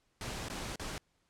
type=noise with dropouts; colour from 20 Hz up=pink; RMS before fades=-40 dBFS; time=0.21-0.98 s; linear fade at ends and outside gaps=1 ms; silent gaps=0.485-0.499 / 0.758-0.796 s; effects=pink hiss -75 dBFS RMS until 1.29 s + low-pass 9000 Hz 12 dB/octave